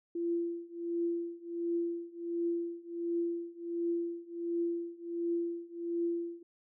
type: tone with tremolo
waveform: sine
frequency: 340.9 Hz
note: F4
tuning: 42 cents flat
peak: -28 dBFS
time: 0.15-6.43 s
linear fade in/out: 5 ms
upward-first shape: triangle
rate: 1.4 Hz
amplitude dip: 95%
effects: none